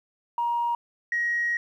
sine tone pair in turn, 946 / 1892 Hz, A#5 / A#6, +25 / +25 cents, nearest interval octave, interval 1200 cents, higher second, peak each -22 dBFS, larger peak neither, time 0.38-0.75 / 1.12-1.57 s, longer second, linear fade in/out 2 ms, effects tanh soft clip ceiling -18 dBFS + 10-bit

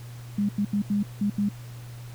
sine tone bursts at uneven times, 204.1 Hz, G#3, 30 cents flat, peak -21 dBFS, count 6, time 0.38-0.49 / 0.58-0.65 / 0.73-0.82 / 0.9-1.03 / 1.21-1.3 / 1.38-1.49 s, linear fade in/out 5 ms, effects added 120 Hz sine -38 dBFS peak until 2.14 s + pink hiss -50 dBFS RMS until 2.14 s

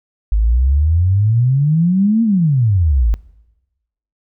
sine exponential two-way sweep, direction up then down, 50.2 to 233.1 to 50.2 Hz, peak -10 dBFS, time 0.32-3.14 s, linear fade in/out 0 ms, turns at 2.23 s, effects noise-tail reverb RT60 1.0 s tail -22 dB re dry

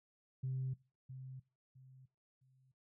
sine tone with echo, 130.81 Hz, C3, in tune, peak -35 dBFS, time 0.43-0.74 s, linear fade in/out 10 ms, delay 660 ms, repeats 3, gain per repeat -11 dB, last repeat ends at 2.72 s, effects noise-tail reverb RT60 0.3 s tail -20 dB re dry + tanh soft clip ceiling -32 dBFS

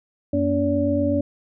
sine tone cluster, 92.7 / 238.3 / 286.4 / 572 Hz, F#2 / A#3 / D4 / D5, +4 / +38 / -43 / -46 cents, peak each -26 / -27 / -21 / -23 dBFS, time 0.33-1.21 s, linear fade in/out 5 ms, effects none

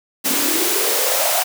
white noise with high-pass filter sweep, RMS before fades -18 dBFS, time 0.24-1.44 s, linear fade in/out 20 ms, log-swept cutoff 240 to 740 Hz, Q 6.5, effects none

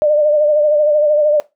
sine tone with vibrato, 599 Hz, D5, 34 cents sharp, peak -9 dBFS, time 0.02-1.4 s, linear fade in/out 0 ms, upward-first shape sine, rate 13 Hz, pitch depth 43 cents each way, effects noise-tail reverb RT60 0.2 s tail -19 dB re dry

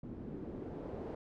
white noise with low-pass filter sweep, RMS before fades -44 dBFS, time 0.03-1.15 s, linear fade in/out 5 ms, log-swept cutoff 250 to 470 Hz, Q 1.6, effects none

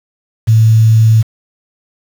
sine tone with quantisation, 111.3 Hz, A2, 20 cents sharp, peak -4 dBFS, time 0.47-1.23 s, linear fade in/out 20 ms, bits 5, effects none

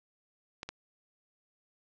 clicks, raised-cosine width 0.2 ms, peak -21 dBFS, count 2, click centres 0.631 / 0.69 s, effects low-pass 7000 Hz 12 dB/octave

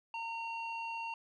square tone with low-pass filter, 916 Hz, A#5, 31 cents flat, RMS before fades -40 dBFS, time 0.14-1.14 s, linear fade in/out 2 ms, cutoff 2800 Hz, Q 2.3, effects none

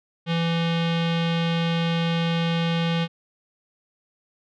square tone with low-pass filter, 167.2 Hz, E3, 25 cents sharp, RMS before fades -23 dBFS, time 0.26-3.08 s, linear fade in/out 50 ms, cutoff 3300 Hz, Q 3.3, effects none

